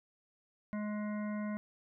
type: harmonic tone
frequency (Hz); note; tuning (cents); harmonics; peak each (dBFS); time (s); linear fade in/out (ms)
210; G#3; +19; 1 / 3 / 5 / 7 / 9 / 10; -35 / -45 / -49 / -52 / -54 / -55; 0.73-1.57; 0
effects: none